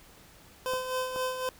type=tone with tremolo; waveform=25% pulse; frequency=512 Hz; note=C5; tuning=38 cents flat; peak=-24 dBFS; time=0.66-1.49 s; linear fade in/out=0 ms; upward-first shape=sine; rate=3.9 Hz; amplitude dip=55%
type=clicks; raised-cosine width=1 ms; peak=-25 dBFS; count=2; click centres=0.736 / 1.161 s
effects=pink hiss -55 dBFS RMS until 1.59 s